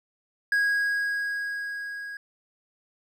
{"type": "tone with level ramp", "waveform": "triangle", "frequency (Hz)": 1647, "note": "G#6", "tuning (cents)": -15, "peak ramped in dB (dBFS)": [-18, -33], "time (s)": [0.52, 2.17], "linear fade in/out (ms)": 2, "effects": []}